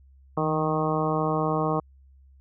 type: harmonic tone with a mistuned harmonic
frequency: 155.56 Hz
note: D#3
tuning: in tune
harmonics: 1 / 2 / 3 / 4 / 5 / 6 / 7 / 8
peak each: -28 / -30 / -29 / -31 / -31 / -36 / -30 / -36 dBFS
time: 0.37-1.8 s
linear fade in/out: 5 ms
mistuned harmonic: 1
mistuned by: +40 cents
effects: added 67 Hz sine -51 dBFS peak until 2.4 s